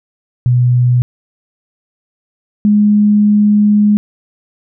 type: tone pair in turn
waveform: sine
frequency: 123.47 / 208.2 Hz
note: B2 / G#3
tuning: 0 / +5 cents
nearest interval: major sixth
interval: 905 cents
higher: second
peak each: -7 / -6 dBFS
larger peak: second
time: 0.46-1.02 / 2.65-3.97 s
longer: second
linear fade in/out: 0 ms
effects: none